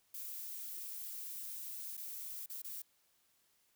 violet noise with dropouts, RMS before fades -45 dBFS, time 0.14-2.82 s, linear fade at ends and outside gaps 5 ms, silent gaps 1.97-1.975 / 2.461-2.497 / 2.619-2.644 s, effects white hiss -74 dBFS RMS until 3.75 s

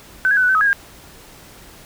sine tone with pitch steps, 1523 / 1652 / 1511 / 1481 / 1533 / 1273 / 1653 / 1613 Hz, F#6 / G#6 / F#6 / F#6 / G6 / D#6 / G#6 / G6, +50 / -10 / +36 / +1 / -39 / +39 / -9 / +49 cents, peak -12 dBFS, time 0.25-0.73 s, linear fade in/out 0 ms, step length 60 ms, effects pink hiss -43 dBFS RMS until 1.85 s

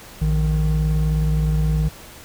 triangle tone pair together, 57.98 / 154.8 Hz, A#1 / D#3, -9 / -9 cents, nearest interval octave + perfect fourth, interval 1700 cents, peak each -17 / -17 dBFS, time 0.21-1.89 s, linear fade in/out 10 ms, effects pink hiss -41 dBFS RMS until 2.24 s

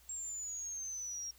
sine exponential sweep, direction down, 7540 to 5588 Hz, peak -39 dBFS, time 0.09-1.31 s, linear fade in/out 5 ms, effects added 60 Hz sine -64 dBFS peak until 1.38 s + white hiss -64 dBFS RMS until 1.38 s

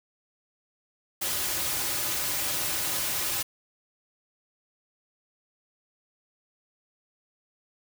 white noise with comb filter, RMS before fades -29 dBFS, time 1.21-3.43 s, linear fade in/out 10 ms, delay 4.4 ms, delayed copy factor -0.55, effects none

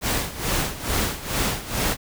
pink noise with tremolo, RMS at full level -22 dBFS, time 0.01-1.97 s, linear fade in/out 50 ms, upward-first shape sine, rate 2.3 Hz, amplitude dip 80%, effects none

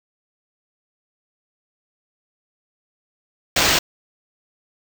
white noise with sample-and-hold, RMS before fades -17 dBFS, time 3.56-3.79 s, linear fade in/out 5 ms, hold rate 11025 Hz, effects none

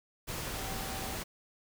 sine tone in noise, 771 Hz, G5, 29 cents flat, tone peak -45 dBFS, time 0.55-1.16 s, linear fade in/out 20 ms, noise pink, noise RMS -38 dBFS, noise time 0.27-1.24 s, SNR -10 dB, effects none

